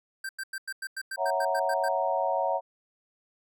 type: tone bursts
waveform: square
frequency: 1568 Hz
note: G6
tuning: in tune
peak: -33 dBFS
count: 12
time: 0.24-1.886 s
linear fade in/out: 5 ms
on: 51 ms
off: 94 ms
type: chord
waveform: sine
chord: F# dominant seventh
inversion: second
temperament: equal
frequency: 554.4 / 659.3 / 740 / 932.3 Hz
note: C#5 / E5 / F#5 / A#5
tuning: 0 / 0 / 0 / 0 cents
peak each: -30 dBFS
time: 1.17-2.61 s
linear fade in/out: 50 ms
effects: none